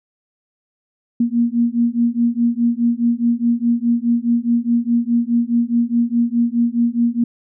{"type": "beating tone pair", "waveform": "sine", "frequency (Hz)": [233.7, 238.5], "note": ["A#3", "A#3"], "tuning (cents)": [5, 40], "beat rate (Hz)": 4.8, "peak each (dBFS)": -17, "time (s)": [1.2, 7.24], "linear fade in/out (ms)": 5, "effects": []}